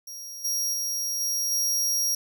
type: tone with level steps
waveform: sawtooth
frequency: 5640 Hz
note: F8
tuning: 16 cents sharp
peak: -34 / -22 / -24 / -22 / -20 dBFS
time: 0.07-2.15 s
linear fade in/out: 5 ms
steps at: 0.44 / 0.73 / 1.2 / 1.51 s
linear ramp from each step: 10 ms
effects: none